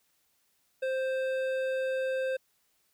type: tone with hard clipping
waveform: sine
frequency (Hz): 524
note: C5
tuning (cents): +2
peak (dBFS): -30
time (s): 0.82-2.37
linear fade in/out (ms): 10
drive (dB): 11
effects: white hiss -72 dBFS RMS until 2.93 s